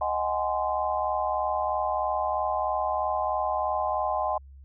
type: chord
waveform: sine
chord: Ab dominant seventh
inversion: second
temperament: just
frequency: 623 / 747.5 / 830.6 / 1038.3 Hz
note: Eb5 / Gb5 / Ab5 / C6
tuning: +2 / +17 / 0 / -14 cents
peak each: -30 dBFS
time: 0.01-4.38 s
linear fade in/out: 5 ms
effects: added 68 Hz sine -45 dBFS peak until 4.64 s